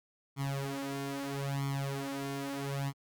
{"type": "tone with flanger", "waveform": "sawtooth", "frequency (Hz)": 138.59, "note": "C#3", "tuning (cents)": 0, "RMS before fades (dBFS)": -36, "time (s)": [0.36, 2.93], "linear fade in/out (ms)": 50, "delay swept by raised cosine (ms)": [0.91, 4.41], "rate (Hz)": 0.77, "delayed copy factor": 0.95, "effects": ["Opus 48 kbps"]}